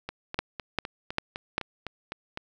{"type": "two click trains", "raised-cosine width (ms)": 0.3, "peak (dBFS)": [-18, -9], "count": [10, 4], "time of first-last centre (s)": [[0.09, 2.374], [0.39, 1.58]], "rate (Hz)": [3.94, 2.52], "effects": []}